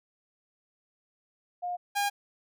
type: tone pair in turn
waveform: sine / sawtooth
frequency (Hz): 712 / 810.8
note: F5 / G#5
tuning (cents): +33 / -42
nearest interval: major second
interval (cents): 225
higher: second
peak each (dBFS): -30 / -22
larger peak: second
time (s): 1.62-1.77 / 1.95-2.1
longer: neither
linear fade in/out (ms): 20
effects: none